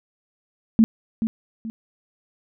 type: tone with echo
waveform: sine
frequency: 223.8 Hz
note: A3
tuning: 30 cents sharp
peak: -10 dBFS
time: 0.79-0.84 s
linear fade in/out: 0 ms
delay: 430 ms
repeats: 2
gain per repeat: -9 dB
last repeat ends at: 1.7 s
effects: none